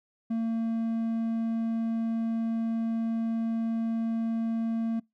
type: tone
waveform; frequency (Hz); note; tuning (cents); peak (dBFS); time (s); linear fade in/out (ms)
triangle; 227.1; A#3; -45; -24; 0.3-5; 10
effects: noise-tail reverb RT60 0.2 s tail -26 dB re dry